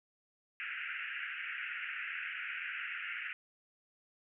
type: band-pass noise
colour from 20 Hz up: pink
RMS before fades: -41 dBFS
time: 0.6-3.33 s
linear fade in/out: 0 ms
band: 1400 to 2800 Hz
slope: 96 dB/octave
effects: none